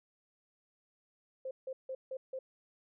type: tone bursts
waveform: sine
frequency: 524 Hz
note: C5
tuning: 2 cents sharp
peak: -37 dBFS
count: 5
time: 1.45-2.39 s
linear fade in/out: 5 ms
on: 60 ms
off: 160 ms
effects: none